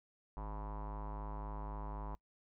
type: tone with low-pass filter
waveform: square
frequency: 51.91 Hz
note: G#1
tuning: in tune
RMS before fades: -43 dBFS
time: 0.37-2.15 s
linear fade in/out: 0 ms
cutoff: 970 Hz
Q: 5.7
effects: noise-tail reverb RT60 0.1 s tail -24 dB re dry